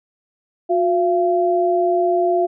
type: tone pair together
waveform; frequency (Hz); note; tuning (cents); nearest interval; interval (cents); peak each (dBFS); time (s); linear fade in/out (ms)
sine; 360.3 / 683; F#4 / F5; -46 / -39; major seventh; 1107; -17; 0.69-2.47; 20
effects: none